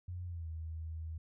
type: tone with pitch glide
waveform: sine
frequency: 89.2 to 80.39 Hz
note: F2 to E2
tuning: +37 to -43 cents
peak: -39 dBFS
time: 0.08-1.18 s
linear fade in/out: 5 ms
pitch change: -180 cents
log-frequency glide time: 0.25-0.48 s
effects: none